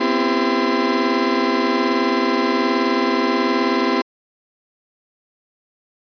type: tone cluster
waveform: 35% pulse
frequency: 246.8 / 265.6 / 335 / 396.8 / 1027 Hz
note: B3 / C4 / E4 / G4 / C6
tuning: -1 / +26 / +28 / +21 / -33 cents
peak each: -21 dBFS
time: 0-4.02 s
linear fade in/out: 10 ms
effects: resampled to 11025 Hz